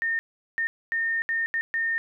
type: tone bursts at uneven times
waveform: sine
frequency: 1825 Hz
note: A#6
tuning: 37 cents flat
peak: -23 dBFS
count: 6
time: 0.02-0.19 / 0.58-0.67 / 0.92-1.22 / 1.29-1.46 / 1.54-1.61 / 1.74-1.98 s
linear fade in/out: 0 ms
effects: none